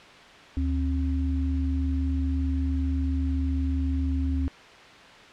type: tone pair together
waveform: sine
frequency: 74.7 / 267.3 Hz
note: D2 / C4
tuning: +30 / +37 cents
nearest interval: octave + minor seventh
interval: 2207 cents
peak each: -24 / -29 dBFS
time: 0.57-4.48 s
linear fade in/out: 0 ms
effects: white hiss -47 dBFS RMS until 5.32 s + low-pass 3000 Hz 12 dB/octave